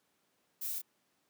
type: noise with echo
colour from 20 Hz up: violet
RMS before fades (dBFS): -39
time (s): 0.61-0.79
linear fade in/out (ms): 10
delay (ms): 28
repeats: 1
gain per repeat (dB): -3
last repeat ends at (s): 0.818
effects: pink hiss -75 dBFS RMS until 1.29 s + high-pass 200 Hz 12 dB/octave